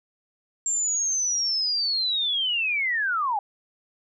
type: linear sweep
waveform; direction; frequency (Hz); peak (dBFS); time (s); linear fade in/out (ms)
sine; down; 7430 to 784; -22; 0.66-3.39; 2
effects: none